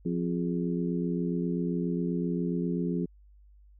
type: harmonic tone with a mistuned harmonic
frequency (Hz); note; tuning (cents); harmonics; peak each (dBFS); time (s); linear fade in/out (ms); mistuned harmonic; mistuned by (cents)
87.5; F2; +4; 2 / 3 / 4 / 5; -29 / -33 / -35 / -37; 0.05-3.06; 10; 5; -74
effects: added 50 Hz sine -53 dBFS peak until 3.79 s